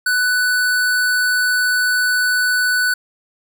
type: tone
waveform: square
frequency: 1491 Hz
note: F#6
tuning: 13 cents sharp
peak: -15 dBFS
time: 0.06-2.94 s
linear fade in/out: 5 ms
effects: none